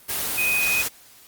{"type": "tone in noise", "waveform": "sine", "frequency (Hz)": 2500, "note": "D#7", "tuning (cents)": 8, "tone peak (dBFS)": -20, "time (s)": [0.37, 0.83], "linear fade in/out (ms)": 20, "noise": "white", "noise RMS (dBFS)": -26, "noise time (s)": [0.08, 0.89], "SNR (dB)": 3, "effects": ["white hiss -50 dBFS RMS until 1.27 s", "Opus 32 kbps"]}